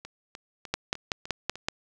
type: two click trains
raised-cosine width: 0.2 ms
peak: -23 / -9 dBFS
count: 6 / 6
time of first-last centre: 0.05-1.556 / 0.74-1.685 s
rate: 3.32 / 5.29 Hz
effects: none